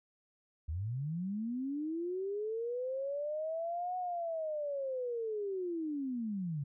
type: linear two-way sweep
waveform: sine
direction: up then down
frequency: 71.6 to 736 to 135.3 Hz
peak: -34 dBFS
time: 0.68-6.64 s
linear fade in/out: 10 ms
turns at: 3.97 s
effects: none